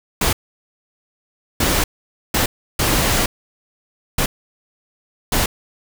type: noise bursts at uneven times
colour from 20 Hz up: pink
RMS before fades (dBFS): -17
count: 6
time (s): 0.21-0.33 / 1.6-1.84 / 2.34-2.46 / 2.79-3.26 / 4.18-4.26 / 5.32-5.46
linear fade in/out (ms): 5
effects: none